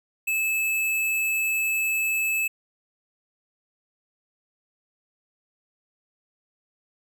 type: tone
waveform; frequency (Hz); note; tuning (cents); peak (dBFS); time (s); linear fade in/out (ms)
square; 2609; E7; -18; -23; 0.27-2.48; 10
effects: none